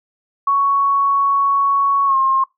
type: tone with pitch glide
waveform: sine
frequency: 1113 to 1067.7 Hz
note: C#6 to C6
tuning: +7 to +35 cents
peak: -12 dBFS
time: 0.47-2.44 s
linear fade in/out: 5 ms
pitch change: -72 cents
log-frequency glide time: 2.06-2.16 s
effects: noise-tail reverb RT60 0.2 s tail -24 dB re dry